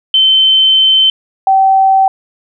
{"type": "tone pair in turn", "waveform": "sine", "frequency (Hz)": [3083, 770.8], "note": ["G7", "G5"], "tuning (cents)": [-29, -29], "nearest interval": "2 octaves", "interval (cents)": 2400, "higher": "first", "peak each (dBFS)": -5, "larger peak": "neither", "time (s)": [[0.14, 1.1], [1.47, 2.08]], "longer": "first", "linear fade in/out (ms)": 2, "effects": []}